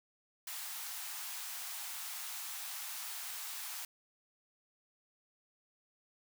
white high-pass noise, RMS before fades -43 dBFS, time 0.47-3.85 s, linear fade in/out 2 ms, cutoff 710 Hz, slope 48 dB/octave, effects none

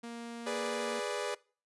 sawtooth tone, 234.1 Hz, A#3, 8 cents sharp, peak -37 dBFS, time 0.03-1 s, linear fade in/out 10 ms
sawtooth chord, G# diminished, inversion none, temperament equal, 415.3 / 493.9 / 587.3 Hz, G#4 / B4 / D5, 0 / 0 / 0 cents, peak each -34 dBFS, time 0.46-1.35 s, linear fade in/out 10 ms
effects noise-tail reverb RT60 0.4 s tail -23 dB re dry + resampled to 24000 Hz

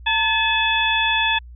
harmonic tone with a mistuned harmonic, 860 Hz, A5, 40 cents flat, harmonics 1 / 2 / 3 / 4, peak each -22 / -22 / -22 / -22 dBFS, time 0.06-1.39 s, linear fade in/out 10 ms, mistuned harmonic 1, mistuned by +82 cents, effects added 60 Hz sine -37 dBFS peak until 1.55 s

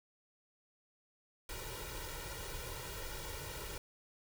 pink noise with comb filter, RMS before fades -44 dBFS, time 1.49-3.78 s, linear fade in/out 2 ms, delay 2.1 ms, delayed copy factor +0.85, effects none

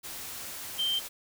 sine tone in noise, 3136 Hz, G7, in tune, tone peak -26 dBFS, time 0.78-1 s, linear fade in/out 20 ms, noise white, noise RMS -40 dBFS, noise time 0.03-1.09 s, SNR +11 dB, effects none

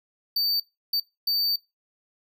square tone bursts at uneven times, 4596 Hz, D8, 38 cents flat, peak -22 dBFS, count 3, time 0.36-0.6 / 0.93-1 / 1.27-1.56 s, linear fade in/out 5 ms, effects noise-tail reverb RT60 0.2 s tail -20 dB re dry

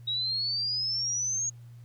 sine exponential sweep, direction up, 3805 to 6650 Hz, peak -27 dBFS, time 0.07-1.5 s, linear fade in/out 10 ms, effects added 119 Hz sine -45 dBFS peak until 1.84 s + pink hiss -66 dBFS RMS until 1.84 s

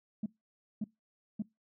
sine tone bursts, 213.4 Hz, G#3, 47 cents sharp, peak -30 dBFS, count 3, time 0.23-1.423 s, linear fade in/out 5 ms, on 31 ms, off 550 ms, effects noise-tail reverb RT60 0.2 s tail -23 dB re dry + tanh soft clip ceiling -28 dBFS

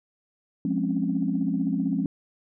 sine chord, Db major seventh, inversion first, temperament equal with one note detuned, 176.44 / 207.7 / 261.6 / 277.2 Hz, F3 / Ab3 / C4 / Db4, +18 / 0 / 0 / 0 cents, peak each -28 dBFS, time 0.65-2.06 s, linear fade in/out 2 ms, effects tanh soft clip ceiling -12 dBFS

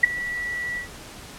sine tone with ADSR envelope, 1948 Hz, B6, 24 cents flat, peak -7 dBFS, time 0.03-0.88 s, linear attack 9 ms, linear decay 12 ms, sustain -19 dB, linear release 110 ms, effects pink hiss -41 dBFS RMS until 1.38 s + low-pass 11000 Hz 12 dB/octave

